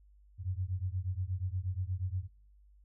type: beating tone pair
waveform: sine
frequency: 88.9 / 97.3 Hz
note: F2 / G2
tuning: +31 / -12 cents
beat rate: 8.4 Hz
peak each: -35 / -36 dBFS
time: 0.38-2.28 s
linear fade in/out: 50 ms
effects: noise-tail reverb RT60 0.5 s tail -25 dB re dry + added 50 Hz sine -58 dBFS peak until 2.84 s